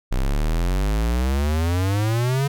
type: exponential sweep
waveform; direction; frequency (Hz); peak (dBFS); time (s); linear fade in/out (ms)
square; up; 30.87 to 142.6; -19; 0.11-2.48; 10
effects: none